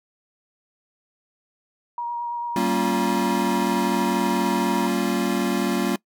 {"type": "tone with vibrato", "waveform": "sine", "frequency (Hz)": 950, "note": "A#5", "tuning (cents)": 33, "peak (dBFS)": -25, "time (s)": [1.98, 4.87], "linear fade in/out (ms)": 2, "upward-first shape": "sine", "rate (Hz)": 9, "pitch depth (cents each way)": 12}
{"type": "chord", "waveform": "square", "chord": "G half-diminished seventh", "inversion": "none", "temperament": "equal with one note detuned", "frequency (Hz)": [192.63, 233.1, 277.2, 349.2], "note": ["G3", "Bb3", "Db4", "F4"], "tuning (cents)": [-30, 0, 0, 0], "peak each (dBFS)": [-27, -26, -28, -27], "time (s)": [2.56, 5.96], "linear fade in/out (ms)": 2}
{"effects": ["noise-tail reverb RT60 0.1 s tail -23 dB re dry"]}